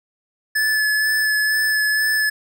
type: tone with vibrato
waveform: square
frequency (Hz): 1727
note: A6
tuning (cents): -33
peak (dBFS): -17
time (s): 0.55-2.3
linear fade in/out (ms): 10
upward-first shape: sine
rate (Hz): 2.1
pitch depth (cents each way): 15
effects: none